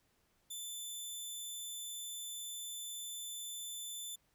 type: tone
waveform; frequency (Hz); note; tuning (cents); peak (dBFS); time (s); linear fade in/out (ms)
15% pulse; 3522; A7; +1; -35; 0.5-4.16; 10
effects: pink hiss -75 dBFS RMS until 4.34 s